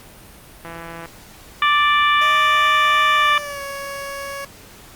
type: click train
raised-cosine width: 0.5 ms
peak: -19 dBFS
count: 69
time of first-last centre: 0.65-1.057 s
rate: 167 Hz
type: harmonic tone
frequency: 587.3 Hz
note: D5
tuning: in tune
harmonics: 2 / 3 / 4 / 5 / 6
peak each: -15 / -20 / -21 / -25 / -26 dBFS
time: 1.62-3.38 s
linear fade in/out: 2 ms
type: tone with pitch glide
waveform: 15% pulse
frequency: 622.3 to 557.6 Hz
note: D#5 to C#5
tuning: 0 to +10 cents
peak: -21 dBFS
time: 2.21-4.45 s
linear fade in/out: 5 ms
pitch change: -190 cents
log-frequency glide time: 3.16-3.61 s
effects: pink hiss -43 dBFS RMS until 4.95 s + Opus 48 kbps